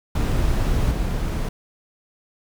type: noise with level steps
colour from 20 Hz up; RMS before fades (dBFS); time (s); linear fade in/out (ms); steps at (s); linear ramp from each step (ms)
brown; -20 / -23; 0.15-1.49; 5; 0.91; 5
effects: none